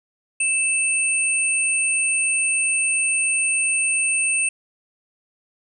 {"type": "tone pair together", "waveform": "sine", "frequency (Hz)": [2637, 8870], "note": ["E7", "C#9"], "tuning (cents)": [0, 0], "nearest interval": "octave + major sixth", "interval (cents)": 2100, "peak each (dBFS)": [-20, -21], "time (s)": [0.4, 4.49], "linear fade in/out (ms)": 5, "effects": []}